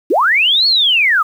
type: linear two-way sweep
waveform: sine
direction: up then down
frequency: 256.9 to 4435 to 1170 Hz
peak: -9 dBFS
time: 0.1-1.23 s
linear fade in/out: 10 ms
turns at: 0.67 s
effects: 7-bit